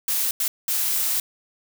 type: noise bursts at uneven times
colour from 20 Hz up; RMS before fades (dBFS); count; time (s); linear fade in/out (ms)
blue; -23; 3; 0.08-0.31 / 0.4-0.48 / 0.68-1.2; 2
effects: none